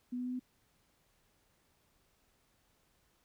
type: tone with pitch steps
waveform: sine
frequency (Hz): 246.9 / 248.8 / 250.6 / 252.5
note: B3 / B3 / B3 / B3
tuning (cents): 0 / +13 / +25 / +39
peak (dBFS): -35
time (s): 0.12-0.396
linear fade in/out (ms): 10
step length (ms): 69
effects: pink hiss -73 dBFS RMS until 3.24 s